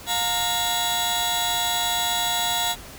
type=tone cluster; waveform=sawtooth; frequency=710 / 926 / 3385 / 3899 Hz; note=F5 / A#5 / G#7 / B7; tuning=+28 / -12 / +32 / -23 cents; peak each=-24 dBFS; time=0.06-2.76 s; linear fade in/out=50 ms; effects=pink hiss -41 dBFS RMS until 2.98 s